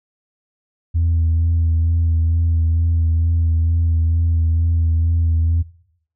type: tone with vibrato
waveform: sine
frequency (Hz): 82.5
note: E2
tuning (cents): +2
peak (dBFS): -12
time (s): 0.94-5.63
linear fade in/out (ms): 20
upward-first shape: sine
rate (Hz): 2.2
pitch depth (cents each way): 23
effects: noise-tail reverb RT60 0.7 s tail -20 dB re dry + tanh soft clip ceiling -11 dBFS